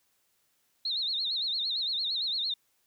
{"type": "tone with vibrato", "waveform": "sine", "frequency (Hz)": 3951, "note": "B7", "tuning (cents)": 0, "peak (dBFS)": -28, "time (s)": [0.85, 2.54], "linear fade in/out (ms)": 5, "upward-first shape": "sine", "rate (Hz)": 8.8, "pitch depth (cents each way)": 160, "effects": ["white hiss -72 dBFS RMS until 2.86 s"]}